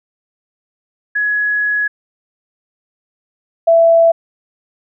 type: tone pair in turn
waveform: sine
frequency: 1681 / 665.3 Hz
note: G#6 / E5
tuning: +20 / +16 cents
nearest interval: octave + major third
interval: 1604 cents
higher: first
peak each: -13 / -6 dBFS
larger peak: second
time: 1.15-1.88 / 3.67-4.12 s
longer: first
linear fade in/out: 10 ms
effects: none